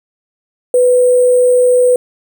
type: tone with sample-and-hold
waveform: sine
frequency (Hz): 496.9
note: B4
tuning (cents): +11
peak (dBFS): -6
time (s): 0.74-1.96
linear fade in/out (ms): 2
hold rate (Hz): 8820
effects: none